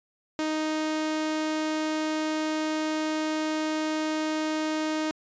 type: tone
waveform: sawtooth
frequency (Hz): 311.1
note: D#4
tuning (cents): 0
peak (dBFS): -22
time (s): 0.39-5.11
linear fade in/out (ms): 0
effects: resampled to 16000 Hz